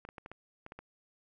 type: clicks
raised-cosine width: 0.5 ms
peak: -30 dBFS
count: 8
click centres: 0.051 / 0.089 / 0.182 / 0.261 / 0.316 / 0.664 / 0.721 / 0.79 s
effects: none